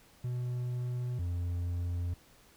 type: tone pair in turn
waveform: triangle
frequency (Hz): 123.4 / 87.35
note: B2 / F2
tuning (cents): -1 / +1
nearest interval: tritone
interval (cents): 598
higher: first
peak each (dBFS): -30 / -29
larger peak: second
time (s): 0.24-1.19 / 1.19-2.14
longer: neither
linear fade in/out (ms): 5
effects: pink hiss -61 dBFS RMS until 2.56 s